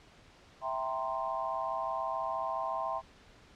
sine chord, C dominant seventh, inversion first, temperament equal with one note detuned, 657 / 784 / 932.3 / 1046.5 Hz, E5 / G5 / Bb5 / C6, -6 / 0 / 0 / 0 cents, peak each -37 / -38 / -39 / -36 dBFS, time 0.61-3.02 s, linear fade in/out 50 ms, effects pink hiss -58 dBFS RMS until 3.55 s + low-pass 5000 Hz 12 dB/octave

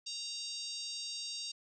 harmonic tone with a mistuned harmonic, 931 Hz, A#5, 2 cents flat, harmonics 3 / 4 / 5 / 6 / 7 / 8 / 9, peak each -50 / -45 / -42 / -47 / -49 / -54 / -53 dBFS, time 0.06-1.52 s, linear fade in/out 10 ms, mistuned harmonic 9, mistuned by -27 cents, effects none

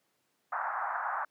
pink band-pass noise, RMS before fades -34 dBFS, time 0.52-1.25 s, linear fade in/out 5 ms, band 740 to 1600 Hz, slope 48 dB/octave, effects pink hiss -75 dBFS RMS until 1.3 s + high-pass 200 Hz 12 dB/octave

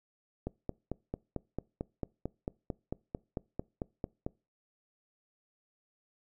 click train, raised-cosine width 2 ms, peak -21 dBFS, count 18, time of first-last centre 0.47-4.265 s, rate 4.48 Hz, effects noise-tail reverb RT60 0.3 s tail -24 dB re dry

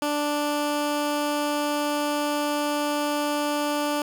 15% pulse tone, 293.7 Hz, D4, in tune, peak -17 dBFS, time 0.02-4.02 s, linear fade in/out 2 ms, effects none

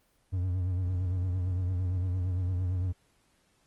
triangle tone with vibrato, 91.1 Hz, F#2, 26 cents flat, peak -25 dBFS, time 0.32-2.93 s, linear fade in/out 20 ms, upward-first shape sine, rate 8.8 Hz, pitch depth 61 cents each way, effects pink hiss -69 dBFS RMS until 3.66 s + Opus 24 kbps

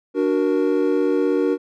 triangle chord, D augmented, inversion none, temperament equal with one note detuned, 293.7 / 370 / 469.4 Hz, D4 / F#4 / A#4, 0 / 0 / +12 cents, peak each -19 dBFS, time 0.14-1.58 s, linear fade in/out 50 ms, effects none

